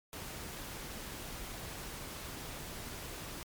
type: noise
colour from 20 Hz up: pink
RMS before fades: -44 dBFS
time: 0.13-3.43 s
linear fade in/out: 0 ms
effects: MP3 96 kbps